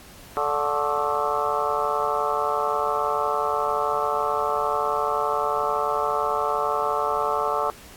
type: harmonic tone with a mistuned harmonic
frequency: 146 Hz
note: D3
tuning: 10 cents flat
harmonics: 3 / 4 / 5 / 6 / 7 / 8 / 9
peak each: -29 / -29 / -29 / -29 / -29 / -29 / -29 dBFS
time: 0.37-7.7 s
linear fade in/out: 0 ms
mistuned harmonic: 7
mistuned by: +90 cents
effects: pink hiss -46 dBFS RMS until 7.96 s + AAC 64 kbps